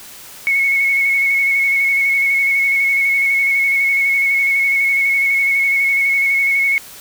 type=tone with vibrato; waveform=sine; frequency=2198 Hz; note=C#7; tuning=15 cents flat; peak=-12 dBFS; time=0.47-6.78 s; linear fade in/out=0 ms; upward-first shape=square; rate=12 Hz; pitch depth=18 cents each way; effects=white hiss -37 dBFS RMS until 7 s